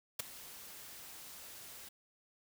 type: noise with ADSR envelope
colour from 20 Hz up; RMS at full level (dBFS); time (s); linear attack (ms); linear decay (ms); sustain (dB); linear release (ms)
white; -33; 0.19-1.89; 9; 9; -18; 8
effects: none